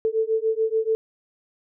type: beating tone pair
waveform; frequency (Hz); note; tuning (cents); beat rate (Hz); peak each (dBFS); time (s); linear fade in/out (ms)
sine; 440 / 446.9; A4 / A4; 0 / +27; 6.9; -23; 0.05-0.95; 0
effects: none